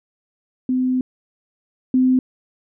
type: tone pair in turn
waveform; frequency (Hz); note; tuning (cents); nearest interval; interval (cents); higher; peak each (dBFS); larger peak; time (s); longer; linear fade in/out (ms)
sine; 255.4 / 256.7; C4 / C4; -42 / -33; unison; 9; second; -16 / -12; second; 0.69-1.01 / 1.94-2.19; first; 2
effects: none